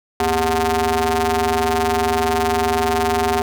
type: ring-modulated tone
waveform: sawtooth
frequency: 164.81 Hz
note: E3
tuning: in tune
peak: -9 dBFS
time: 0.2-3.42 s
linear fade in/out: 2 ms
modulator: 566 Hz
effects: none